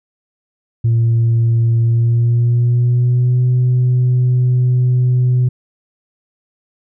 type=tone with pitch glide; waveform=sine; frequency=115.6 to 125.34 Hz; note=A#2 to B2; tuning=-14 to +26 cents; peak=-8 dBFS; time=0.84-5.49 s; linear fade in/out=10 ms; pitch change=+140 cents; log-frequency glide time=1.83-3.44 s; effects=tanh soft clip ceiling -8 dBFS